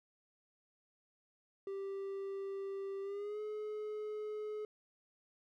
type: tone with pitch glide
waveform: triangle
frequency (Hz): 392 to 425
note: G4 to G#4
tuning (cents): 0 to +40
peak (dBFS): -37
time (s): 1.67-4.65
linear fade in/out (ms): 2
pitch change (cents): +140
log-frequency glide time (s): 3.02-3.4
effects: none